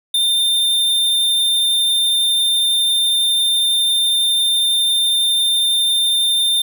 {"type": "tone", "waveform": "square", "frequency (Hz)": 3606, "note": "A7", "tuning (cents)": 42, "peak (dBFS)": -14, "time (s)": [0.14, 6.62], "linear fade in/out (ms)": 5, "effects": []}